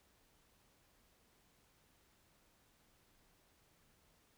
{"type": "silence", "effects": ["pink hiss -72 dBFS RMS until 4.37 s"]}